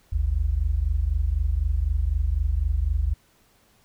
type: tone pair together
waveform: sine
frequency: 51.83 / 75.8 Hz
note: G#1 / D#2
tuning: -3 / -45 cents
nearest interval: perfect fifth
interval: 658 cents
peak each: -23 dBFS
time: 0.12-3.14 s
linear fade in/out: 10 ms
effects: pink hiss -61 dBFS RMS until 3.84 s